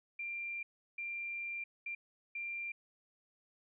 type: tone bursts at uneven times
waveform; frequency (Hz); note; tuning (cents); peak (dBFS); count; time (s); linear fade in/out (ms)
sine; 2377; D7; +20; -38; 4; 0.19-0.63 / 0.98-1.64 / 1.86-1.95 / 2.35-2.72; 5
effects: none